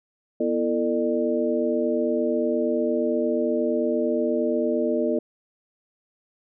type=tone cluster; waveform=sine; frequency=245.5 / 334.1 / 447.8 / 600 Hz; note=B3 / E4 / A4 / D5; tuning=-10 / +23 / +30 / +37 cents; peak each=-26 dBFS; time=0.4-5.19 s; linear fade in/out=5 ms; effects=none

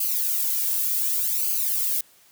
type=noise with flanger; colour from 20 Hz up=violet; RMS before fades=-24 dBFS; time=0-2.01 s; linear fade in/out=5 ms; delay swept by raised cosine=0.54 to 2.04 ms; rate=0.67 Hz; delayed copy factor=-1; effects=white hiss -56 dBFS RMS until 2.31 s + high-pass 60 Hz 12 dB/octave

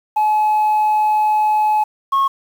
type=tone pair in turn; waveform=sine; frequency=853 / 1091.4 Hz; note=G#5 / C#6; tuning=+46 / -27 cents; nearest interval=major third; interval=427 cents; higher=second; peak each=-10 dBFS; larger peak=neither; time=0.16-1.84 / 2.12-2.28 s; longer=first; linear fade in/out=10 ms; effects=tanh soft clip ceiling -11 dBFS + 7-bit

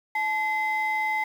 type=tone pair together; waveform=sine; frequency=863.6 / 2054 Hz; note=A5 / C7; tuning=-33 / -33 cents; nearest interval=octave + minor third; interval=1500 cents; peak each=-25 dBFS; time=0.15-1.24 s; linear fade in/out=5 ms; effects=tanh soft clip ceiling -18 dBFS + 8-bit

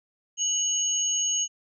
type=tone pair together; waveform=sine; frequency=2960 / 6565 Hz; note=F#7 / G#8; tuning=0 / -21 cents; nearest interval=octave + major second; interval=1379 cents; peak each=-29 / -24 dBFS; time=0.37-1.48 s; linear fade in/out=50 ms; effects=none

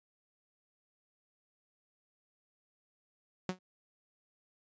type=tone with exponential decay; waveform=sawtooth; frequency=184.3 Hz; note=F#3; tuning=7 cents flat; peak=-25 dBFS; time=3.49-3.59 s; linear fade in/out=2 ms; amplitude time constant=20 ms; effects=resampled to 16000 Hz

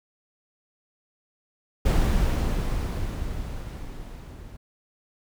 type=noise with level ramp; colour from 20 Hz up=brown; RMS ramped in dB=-19 to -42 dBFS; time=1.85-4.57 s; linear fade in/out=10 ms; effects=none

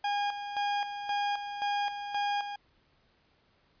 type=tone with tremolo; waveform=40% pulse; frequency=816 Hz; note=G#5; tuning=31 cents flat; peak=-27 dBFS; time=0.04-2.56 s; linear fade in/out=5 ms; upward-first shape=square; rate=1.9 Hz; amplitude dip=60%; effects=pink hiss -68 dBFS RMS until 3.8 s + resampled to 11025 Hz

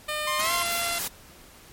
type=tone with pitch glide; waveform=10% pulse; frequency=605 to 687 Hz; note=D#5 to F5; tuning=-49 to -29 cents; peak=-19 dBFS; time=0.08-0.99 s; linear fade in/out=10 ms; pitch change=+220 cents; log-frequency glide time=0.38-0.52 s
type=tone; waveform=sawtooth; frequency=1056 Hz; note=C6; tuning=16 cents sharp; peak=-23 dBFS; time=0.27-0.63 s; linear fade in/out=5 ms
type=noise; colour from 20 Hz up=white; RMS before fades=-30 dBFS; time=0.39-1.08 s; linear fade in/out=5 ms
effects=pink hiss -50 dBFS RMS until 1.72 s + MP3 64 kbps

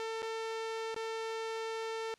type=tone with dropouts; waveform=sawtooth; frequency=448.1 Hz; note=A4; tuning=32 cents sharp; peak=-32 dBFS; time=0-2.14 s; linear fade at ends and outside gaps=0 ms; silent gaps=0.22-0.228 / 0.944-0.963 s; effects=white hiss -67 dBFS RMS until 2.18 s + low-pass 6000 Hz 12 dB/octave

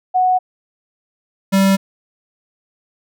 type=tone pair in turn; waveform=sine / square; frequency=738 / 194.18 Hz; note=F#5 / G3; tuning=-5 / -16 cents; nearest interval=octave + major seventh; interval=2311 cents; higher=first; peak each=-11 dBFS; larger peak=neither; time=0.14-0.39 / 1.52-1.77 s; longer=neither; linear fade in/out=20 ms; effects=none

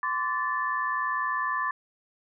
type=tone cluster; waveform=sine; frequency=1031 / 1151 / 1753 Hz; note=C6 / D6 / A6; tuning=-26 / -35 / -7 cents; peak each=-30 dBFS; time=0.03-1.71 s; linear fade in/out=2 ms; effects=none

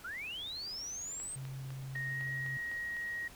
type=linear sweep; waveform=sine; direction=up; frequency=1318.5 to 8480 Hz; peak=-39 dBFS; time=0.04-1.36 s; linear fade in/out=10 ms
type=click train; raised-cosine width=0.3 ms; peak=-34 dBFS; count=8; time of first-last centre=1.2-2.968 s; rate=3.96 Hz
type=tone with vibrato; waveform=sine; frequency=133.4 Hz; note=C3; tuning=34 cents sharp; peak=-40 dBFS; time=1.36-2.57 s; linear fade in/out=0 ms; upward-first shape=sine; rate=18 Hz; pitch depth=11 cents each way
type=tone with pitch glide; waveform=sine; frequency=1864.7 to 1889.6 Hz; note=A#6 to A#6; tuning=0 to +23 cents; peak=-36 dBFS; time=1.95-3.28 s; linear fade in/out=5 ms; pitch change=+23 cents; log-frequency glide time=2.09-2.23 s
effects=pink hiss -55 dBFS RMS until 3.35 s

